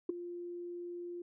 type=tone with ADSR envelope; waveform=sine; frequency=349.4 Hz; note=F4; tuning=1 cent sharp; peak=-25 dBFS; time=0.09-1.22 s; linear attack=5 ms; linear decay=10 ms; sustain=-15 dB; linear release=4 ms; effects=tanh soft clip ceiling -24 dBFS